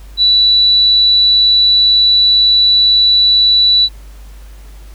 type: tone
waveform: sine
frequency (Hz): 3951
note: B7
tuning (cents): 0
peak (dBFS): -6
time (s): 0.17-3.89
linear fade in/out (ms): 50
effects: added 50 Hz sine -31 dBFS peak until 4.94 s + pink hiss -45 dBFS RMS until 4.94 s